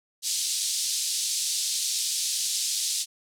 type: band-pass noise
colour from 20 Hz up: pink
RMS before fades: -28 dBFS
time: 0.22-3.06 s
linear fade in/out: 50 ms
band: 4000 to 9800 Hz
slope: 24 dB/octave
effects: none